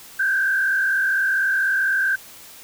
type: tone with frequency modulation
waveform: sine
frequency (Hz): 1568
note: G6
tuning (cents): 0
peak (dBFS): -17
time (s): 0.19-2.16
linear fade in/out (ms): 10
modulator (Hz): 44.2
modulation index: 1.2
effects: white hiss -43 dBFS RMS until 2.63 s